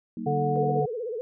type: chord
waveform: sine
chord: D# minor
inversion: first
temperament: equal with one note detuned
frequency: 189.65 / 233.1 / 311.1 Hz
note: F#3 / A#3 / D#4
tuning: +43 / 0 / 0 cents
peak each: -37 / -33 / -38 dBFS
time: 0.17-0.8 s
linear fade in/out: 2 ms
type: harmonic tone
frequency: 146.2 Hz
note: D3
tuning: 7 cents flat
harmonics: 1 / 3 / 5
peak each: -27 / -27 / -27 dBFS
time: 0.26-0.86 s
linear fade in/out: 10 ms
type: tone with vibrato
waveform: sine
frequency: 464.3 Hz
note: A#4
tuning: 7 cents flat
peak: -29 dBFS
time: 0.56-1.21 s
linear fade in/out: 0 ms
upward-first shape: sine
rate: 16 Hz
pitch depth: 150 cents each way
effects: none